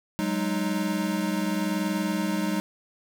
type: tone cluster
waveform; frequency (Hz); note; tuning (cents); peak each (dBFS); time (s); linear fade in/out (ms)
square; 187.2 / 208.1 / 309.2; F#3 / G#3 / D#4; +20 / +4 / -11; -30; 0.19-2.6; 0
effects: none